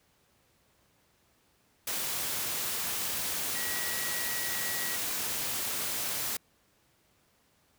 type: tone in noise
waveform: sine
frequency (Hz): 1920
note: B6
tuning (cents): -49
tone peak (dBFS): -38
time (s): 3.55-4.96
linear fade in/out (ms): 5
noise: white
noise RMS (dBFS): -33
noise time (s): 1.87-6.37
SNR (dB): -8
effects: pink hiss -68 dBFS RMS until 7.78 s + high-pass 60 Hz 12 dB/octave